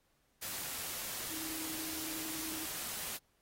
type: tone in noise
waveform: sine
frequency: 317.6 Hz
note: D#4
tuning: 36 cents sharp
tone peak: -45 dBFS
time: 1.3-2.66 s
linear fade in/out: 20 ms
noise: white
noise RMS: -41 dBFS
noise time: 0.41-3.18 s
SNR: -7 dB
effects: pink hiss -75 dBFS RMS until 3.41 s + AAC 48 kbps